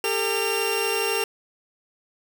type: tone cluster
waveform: sawtooth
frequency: 399.4 / 451.4 / 2770 Hz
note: G4 / A4 / F7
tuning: +32 / +44 / -15 cents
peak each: -23 dBFS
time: 0.04-1.24 s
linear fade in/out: 2 ms
effects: none